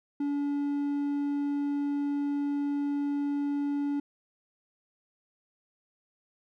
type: tone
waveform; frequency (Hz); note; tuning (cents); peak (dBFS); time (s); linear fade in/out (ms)
triangle; 286.1; D4; -45; -25; 0.2-4; 5
effects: none